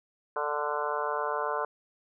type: harmonic tone with a mistuned harmonic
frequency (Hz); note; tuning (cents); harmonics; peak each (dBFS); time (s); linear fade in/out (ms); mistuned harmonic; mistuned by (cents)
147.8; D3; +11; 3 / 4 / 5 / 6 / 7 / 8 / 9 / 10; -35 / -35 / -38 / -37 / -33 / -39 / -38 / -39; 0.36-1.65; 2; 9; +19
effects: none